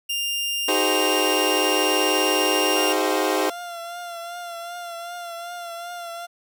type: tone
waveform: sawtooth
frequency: 2800 Hz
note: F7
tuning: 4 cents sharp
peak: -20 dBFS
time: 0.09-2.93 s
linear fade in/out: 10 ms
type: chord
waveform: 25% pulse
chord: Ab dominant seventh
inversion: second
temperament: equal with one note detuned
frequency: 311.1 / 374.9 / 415.3 / 523.3 Hz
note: Eb4 / Gb4 / Ab4 / C5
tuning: 0 / +23 / 0 / 0 cents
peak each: -22 dBFS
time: 0.68-3.5 s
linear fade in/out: 5 ms
type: tone with vibrato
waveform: 30% pulse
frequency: 691 Hz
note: F5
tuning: 19 cents flat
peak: -29 dBFS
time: 2.75-6.27 s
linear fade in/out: 20 ms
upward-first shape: triangle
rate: 2.6 Hz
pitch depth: 43 cents each way
effects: none